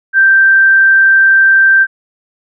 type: tone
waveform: sine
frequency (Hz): 1568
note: G6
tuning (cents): 0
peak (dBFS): -4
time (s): 0.13-1.87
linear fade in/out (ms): 50
effects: none